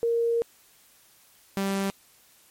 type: tone pair in turn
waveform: sine / sawtooth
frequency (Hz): 465.7 / 195.8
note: A#4 / G3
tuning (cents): -2 / -2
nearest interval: octave + minor third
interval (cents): 1500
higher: first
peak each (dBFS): -21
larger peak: neither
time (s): 0.03-0.42 / 1.57-1.9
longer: first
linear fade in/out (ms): 0
effects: white hiss -58 dBFS RMS until 2.5 s + MP3 64 kbps